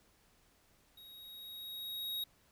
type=tone with level ramp; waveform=square; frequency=3785 Hz; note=A#7; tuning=26 cents sharp; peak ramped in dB=-54 to -36 dBFS; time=0.97-2.24 s; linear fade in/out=5 ms; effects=pink hiss -69 dBFS RMS until 2.51 s